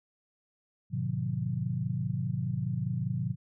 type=chord; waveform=sine; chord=G# diminished seventh; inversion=none; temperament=just; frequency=103.83 / 124.59 / 149.51 / 179.41 Hz; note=G#2 / B2 / D3 / F3; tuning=0 / +16 / +31 / +47 cents; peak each=-37 / -32 / -35 / -35 dBFS; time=0.9-3.36 s; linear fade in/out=50 ms; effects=none